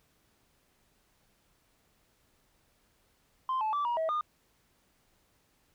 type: tone with pitch steps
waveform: sine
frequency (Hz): 1041 / 868 / 1162 / 954 / 644 / 1218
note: C6 / A5 / D6 / A#5 / E5 / D#6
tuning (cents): -9 / -24 / -19 / +40 / -41 / -37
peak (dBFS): -26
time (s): 3.49-4.21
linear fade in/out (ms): 2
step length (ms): 120
effects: tanh soft clip ceiling -26 dBFS + pink hiss -70 dBFS RMS until 5.74 s